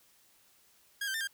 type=tone with pitch steps; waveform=sawtooth; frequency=1635 / 1559 / 1795 / 1602 Hz; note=G#6 / G6 / A6 / G6; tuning=-28 / -10 / +34 / +37 cents; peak=-29 dBFS; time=1.01-1.274 s; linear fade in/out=5 ms; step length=66 ms; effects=white hiss -65 dBFS RMS until 1.33 s